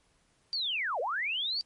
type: linear two-way sweep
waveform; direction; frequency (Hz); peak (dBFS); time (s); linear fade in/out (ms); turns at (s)
sine; down then up; 4699 to 448.9 to 4699; -29; 0.53-1.61; 0; 1
effects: pink hiss -69 dBFS RMS until 1.65 s + MP3 48 kbps